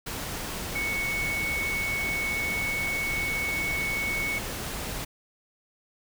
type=tone in noise; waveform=sine; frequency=2217 Hz; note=C#7; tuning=in tune; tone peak=-27 dBFS; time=0.75-4.39 s; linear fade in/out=10 ms; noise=pink; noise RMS=-34 dBFS; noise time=0.06-5.05 s; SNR=+4 dB; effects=none